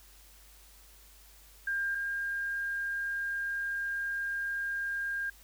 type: tone pair in turn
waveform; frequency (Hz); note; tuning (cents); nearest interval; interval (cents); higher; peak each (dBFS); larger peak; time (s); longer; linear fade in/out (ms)
sine; 1600 / 1607; G6 / G6; +35 / +43; unison; 8; second; -29 / -31; first; 1.67-1.95 / 1.95-5.3; second; 5
effects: added 50 Hz sine -57 dBFS peak until 5.43 s + white hiss -58 dBFS RMS until 5.43 s